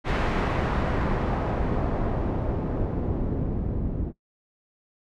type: noise with low-pass filter sweep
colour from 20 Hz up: pink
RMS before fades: -26 dBFS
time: 0.04-4.13 s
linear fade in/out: 50 ms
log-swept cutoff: 2100 to 260 Hz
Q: 0.72
effects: noise-tail reverb RT60 0.1 s tail -18 dB re dry